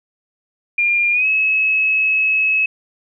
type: tone with pitch glide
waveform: sine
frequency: 2404 to 2577 Hz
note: D7 to E7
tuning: +40 to -40 cents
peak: -13 dBFS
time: 0.78-2.66 s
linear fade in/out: 5 ms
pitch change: +120 cents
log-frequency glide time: 1.12-1.27 s
effects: none